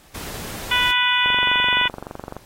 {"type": "noise", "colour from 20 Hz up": "pink", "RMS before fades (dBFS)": -33, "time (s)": [0.14, 0.92], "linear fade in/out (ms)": 10}
{"type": "harmonic tone", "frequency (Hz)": 493.9, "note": "B4", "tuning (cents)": 0, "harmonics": [2, 3, 4, 5, 6, 7], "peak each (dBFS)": [-23, -23, -23, -23, -23, -23], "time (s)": [0.71, 1.88], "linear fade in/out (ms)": 5}
{"type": "click train", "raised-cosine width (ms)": 1, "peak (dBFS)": -17, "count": 27, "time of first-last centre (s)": [1.26, 2.366], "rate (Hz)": 23.5}
{"effects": ["pink hiss -51 dBFS RMS until 2.45 s", "AAC 48 kbps"]}